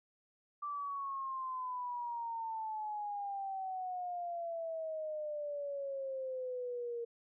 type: exponential sweep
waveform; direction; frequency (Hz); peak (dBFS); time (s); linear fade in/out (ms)
sine; down; 1174.7 to 466.2; -37; 0.62-7.05; 10
effects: none